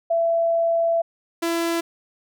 sine / sawtooth tone pair in turn, 669 / 335.6 Hz, E5 / E4, +25 / +31 cents, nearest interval octave, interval 1194 cents, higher first, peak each -17 dBFS, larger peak neither, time 0.1-1.02 / 1.42-1.81 s, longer first, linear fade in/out 10 ms, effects none

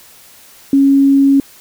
sine tone, 275.7 Hz, C#4, 9 cents flat, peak -6 dBFS, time 0.73-1.4 s, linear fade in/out 2 ms, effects white hiss -42 dBFS RMS until 1.6 s

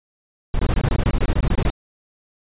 brown noise bursts, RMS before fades -17 dBFS, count 16, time 0.54-1.702 s, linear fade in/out 2 ms, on 52 ms, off 22 ms, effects resampled to 8000 Hz

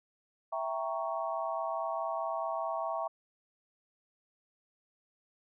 sine chord, E diminished seventh, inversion none, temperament equal, 659.3 / 784 / 932.3 / 1108.7 Hz, E5 / G5 / Bb5 / Db6, 0 / 0 / 0 / 0 cents, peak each -35 / -39 / -39 / -38 dBFS, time 0.52-3.08 s, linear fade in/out 10 ms, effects none

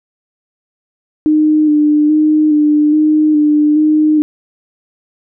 sine tone with vibrato, 303 Hz, D#4, 46 cents flat, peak -7 dBFS, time 1.26-4.22 s, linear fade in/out 0 ms, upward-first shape square, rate 1.2 Hz, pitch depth 21 cents each way, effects none

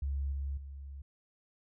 sine tone with level steps, 69.3 Hz, C#2, in tune, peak -31 / -33 / -42 dBFS, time 0.02-1.02 s, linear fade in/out 5 ms, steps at 0.32 / 0.57 s, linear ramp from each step 5 ms, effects none

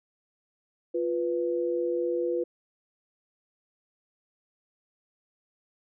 sine tone pair together, 349.2 / 493.8 Hz, F4 / B4, 0 / 0 cents, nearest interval tritone, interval 600 cents, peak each -28 dBFS, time 0.94-2.44 s, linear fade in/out 10 ms, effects none

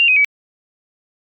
sine tone with pitch steps, 2777 / 2517 / 2282 Hz, F7 / D#7 / C#7, -10 / +19 / +50 cents, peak -9 dBFS, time 0-0.246 s, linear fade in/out 0 ms, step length 82 ms, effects MP3 96 kbps

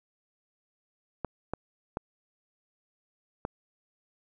clicks, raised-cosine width 1 ms, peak -17 dBFS, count 4, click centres 1.247 / 1.536 / 1.971 / 3.451 s, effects none

